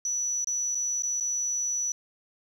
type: tone with dropouts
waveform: sine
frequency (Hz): 5920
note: F#8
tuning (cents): 0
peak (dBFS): -26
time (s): 0.05-1.92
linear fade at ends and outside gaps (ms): 2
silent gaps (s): 0.445-0.471 / 0.748-0.752 / 1.023-1.033 / 1.201-1.207
effects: 9-bit